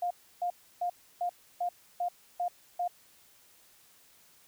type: tone bursts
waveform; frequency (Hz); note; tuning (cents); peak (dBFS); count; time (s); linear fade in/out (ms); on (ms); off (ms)
sine; 707; F5; +21; -28; 8; 0.02-2.878; 5; 86; 310
effects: white hiss -61 dBFS RMS until 4.47 s